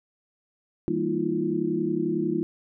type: tone cluster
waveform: sine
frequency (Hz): 162.9 / 199.4 / 233.3 / 316.4 / 347.5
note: E3 / G3 / A#3 / D#4 / F4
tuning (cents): -20 / +30 / +2 / +29 / -9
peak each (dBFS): -33 / -32 / -32 / -28 / -27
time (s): 0.88-2.43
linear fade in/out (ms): 0
effects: none